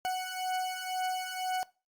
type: beating tone pair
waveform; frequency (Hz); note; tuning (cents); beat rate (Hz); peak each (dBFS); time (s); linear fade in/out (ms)
40% pulse; 740 / 742; F#5 / F#5; 0 / +5; 2; -35 / -33; 0.05-1.63; 0
effects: noise-tail reverb RT60 0.3 s tail -20 dB re dry + Opus 48 kbps